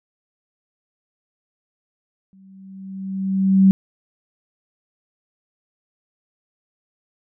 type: tone with exponential growth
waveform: sine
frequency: 192.1 Hz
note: G3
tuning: 35 cents flat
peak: -7 dBFS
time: 2.33-3.71 s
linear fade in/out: 0 ms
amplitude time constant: 300 ms
effects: none